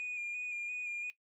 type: tone with vibrato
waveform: sine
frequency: 2441 Hz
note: D#7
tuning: 34 cents flat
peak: -34 dBFS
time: 0-1.1 s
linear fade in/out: 0 ms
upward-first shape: square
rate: 2.9 Hz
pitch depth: 22 cents each way
effects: noise-tail reverb RT60 0.1 s tail -18 dB re dry + tanh soft clip ceiling -34 dBFS